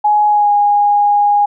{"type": "tone with pitch glide", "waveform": "sine", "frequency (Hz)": [838, 821.7], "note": ["G#5", "G#5"], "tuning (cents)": [15, -19], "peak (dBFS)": -8, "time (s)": [0.04, 1.46], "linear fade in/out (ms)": 10, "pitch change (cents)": -34, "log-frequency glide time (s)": [0.28, 0.52], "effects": []}